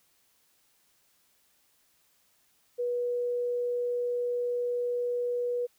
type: tone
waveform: sine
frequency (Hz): 486.3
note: B4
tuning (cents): -27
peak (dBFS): -27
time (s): 2.78-5.67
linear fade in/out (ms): 20
effects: white hiss -68 dBFS RMS until 5.78 s